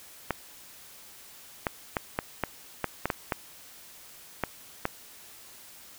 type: clicks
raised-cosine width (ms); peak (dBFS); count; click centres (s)
0.5; -11; 11; 0.307 / 1.668 / 1.968 / 2.189 / 2.437 / 2.843 / 3.056 / 3.102 / 3.322 / 4.437 / 4.854
effects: white hiss -50 dBFS RMS until 5.98 s